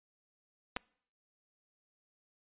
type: clicks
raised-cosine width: 0.3 ms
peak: -19 dBFS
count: 2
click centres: 0.764 / 0.768 s
effects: noise-tail reverb RT60 0.6 s tail -26 dB re dry + resampled to 8000 Hz